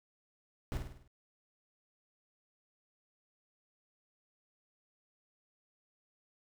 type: noise with echo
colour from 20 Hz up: brown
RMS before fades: -35 dBFS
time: 0.72-0.77 s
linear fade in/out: 0 ms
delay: 51 ms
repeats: 6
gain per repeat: -5 dB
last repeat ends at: 1.076 s
effects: none